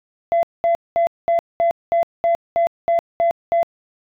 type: tone bursts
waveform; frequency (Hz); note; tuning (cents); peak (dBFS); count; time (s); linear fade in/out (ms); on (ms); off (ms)
sine; 678; E5; +49; -11; 11; 0.32-3.63; 0; 110; 210
effects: tanh soft clip ceiling -12 dBFS